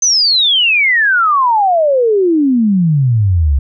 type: exponential sweep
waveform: sine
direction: down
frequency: 6272 to 65.41 Hz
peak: -8 dBFS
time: 0.02-3.59 s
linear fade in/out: 5 ms
effects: none